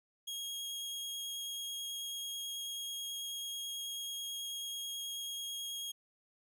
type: tone with vibrato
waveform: sawtooth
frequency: 3275 Hz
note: G#7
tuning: 25 cents flat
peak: -36 dBFS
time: 0.27-5.92 s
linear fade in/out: 10 ms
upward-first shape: triangle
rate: 9.2 Hz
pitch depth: 9 cents each way
effects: none